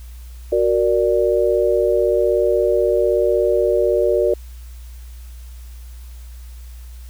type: chord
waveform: sine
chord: Gb augmented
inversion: none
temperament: equal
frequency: 370 / 466.2 / 587.3 Hz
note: Gb4 / Bb4 / D5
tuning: 0 / 0 / 0 cents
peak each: -18 dBFS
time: 0.52-4.34 s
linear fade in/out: 5 ms
effects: added 60 Hz sine -33 dBFS peak until 7.09 s + white hiss -50 dBFS RMS until 7.09 s